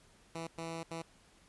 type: tone bursts at uneven times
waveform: 10% pulse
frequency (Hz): 164.81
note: E3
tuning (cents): 0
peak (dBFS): -31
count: 3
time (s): 0.35-0.47 / 0.58-0.83 / 0.91-1.02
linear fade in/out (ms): 2
effects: pink hiss -64 dBFS RMS until 1.48 s + resampled to 24000 Hz